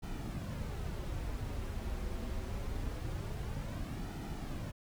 brown noise with flanger, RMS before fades -39 dBFS, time 0.02-4.72 s, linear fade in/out 20 ms, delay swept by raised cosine 1.8 to 7 ms, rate 0.24 Hz, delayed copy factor -0.5, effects none

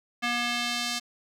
square tone with band-pass filter sweep, 239.8 Hz, A#3, 49 cents sharp, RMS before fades -29 dBFS, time 0.22-1 s, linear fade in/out 20 ms, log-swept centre 2300 to 5000 Hz, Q 1.1, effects 9-bit

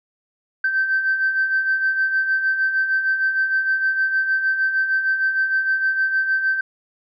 sine beating tone pair, 1547 / 1553.5 Hz, G6 / G6, -23 / -16 cents, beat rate 6.5 Hz, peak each -25 / -17 dBFS, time 0.64-6.61 s, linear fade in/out 5 ms, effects tanh soft clip ceiling -11 dBFS

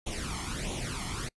pink noise with flanger, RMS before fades -35 dBFS, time 0.06-1.29 s, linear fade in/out 10 ms, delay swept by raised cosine 0.3 to 0.96 ms, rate 1.5 Hz, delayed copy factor +0.75, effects noise-tail reverb RT60 0.1 s tail -26 dB re dry + resampled to 24000 Hz

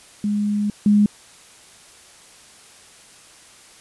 sine tone pair in turn, 207.1 / 207.1 Hz, G#3 / G#3, -5 / -5 cents, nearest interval unison, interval 0 cents, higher neither, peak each -18 / -11 dBFS, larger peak second, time 0.24-0.7 / 0.86-1.06 s, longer first, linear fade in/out 2 ms, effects white hiss -47 dBFS RMS until 3.8 s + resampled to 24000 Hz

